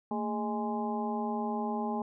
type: harmonic tone with a mistuned harmonic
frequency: 207.7 Hz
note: G#3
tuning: in tune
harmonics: 1 / 2 / 3 / 4 / 5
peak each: -33 / -38 / -42 / -35 / -42 dBFS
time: 0.11-2.02 s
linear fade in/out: 2 ms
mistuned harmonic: 1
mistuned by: +140 cents
effects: none